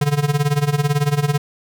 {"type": "tone with tremolo", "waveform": "square", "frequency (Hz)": 145.3, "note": "D3", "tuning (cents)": -18, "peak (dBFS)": -13, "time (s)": [0.01, 1.38], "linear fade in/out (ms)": 5, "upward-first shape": "sine", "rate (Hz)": 18, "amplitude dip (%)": 85, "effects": []}